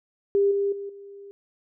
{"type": "tone with level steps", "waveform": "sine", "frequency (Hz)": 399.9, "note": "G4", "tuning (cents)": 35, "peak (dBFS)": [-17, -21, -31, -40], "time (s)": [0.35, 1.31], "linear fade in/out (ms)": 0, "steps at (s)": [0.51, 0.72, 0.89], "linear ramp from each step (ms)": 5, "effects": []}